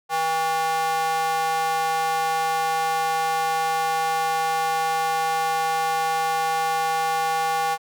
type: tone with high-pass filter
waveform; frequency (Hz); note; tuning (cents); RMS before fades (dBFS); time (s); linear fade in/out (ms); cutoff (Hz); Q
square; 160.8; E3; -43; -23; 0.09-7.78; 50; 820; 3.3
effects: none